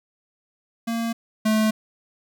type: tone pair in turn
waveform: square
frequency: 230 / 217.1 Hz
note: A#3 / A3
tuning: -23 / -23 cents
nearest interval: minor second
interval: 100 cents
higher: first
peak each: -24 / -18 dBFS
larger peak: second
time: 0.87-1.13 / 1.45-1.71 s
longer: neither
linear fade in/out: 10 ms
effects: none